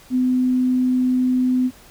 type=tone; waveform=sine; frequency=253.7 Hz; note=B3; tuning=47 cents sharp; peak=-15 dBFS; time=0.1-1.71 s; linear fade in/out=50 ms; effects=pink hiss -47 dBFS RMS until 1.9 s